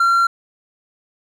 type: tone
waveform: triangle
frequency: 1371 Hz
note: F6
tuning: 32 cents flat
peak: -10 dBFS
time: 0-0.27 s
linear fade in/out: 5 ms
effects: none